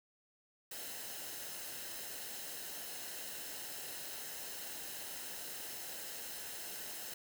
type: noise with comb filter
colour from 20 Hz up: white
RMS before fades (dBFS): -45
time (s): 0.71-7.14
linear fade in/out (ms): 5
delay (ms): 0.86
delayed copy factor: -0.5
effects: none